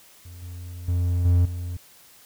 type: tone with level steps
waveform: triangle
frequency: 88 Hz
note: F2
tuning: 14 cents sharp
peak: -37 / -32 / -18 / -13 / -26 dBFS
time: 0.25-1.77 s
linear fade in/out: 5 ms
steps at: 0.42 / 0.88 / 1.25 / 1.45 s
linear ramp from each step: 5 ms
effects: white hiss -52 dBFS RMS until 2.25 s